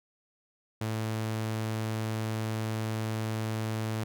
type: tone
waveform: sawtooth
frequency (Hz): 110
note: A2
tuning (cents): 0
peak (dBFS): -26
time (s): 0.81-4.04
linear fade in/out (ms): 5
effects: none